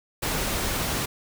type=noise; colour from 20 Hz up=pink; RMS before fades=-27 dBFS; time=0.22-1.06 s; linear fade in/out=10 ms; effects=none